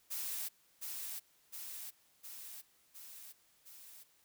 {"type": "noise with echo", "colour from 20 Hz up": "blue", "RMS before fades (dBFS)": -40, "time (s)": [0.1, 0.49], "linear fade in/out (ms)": 20, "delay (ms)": 710, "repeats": 5, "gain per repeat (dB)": -3, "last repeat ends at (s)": 4.04, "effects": ["white hiss -70 dBFS RMS until 4.24 s"]}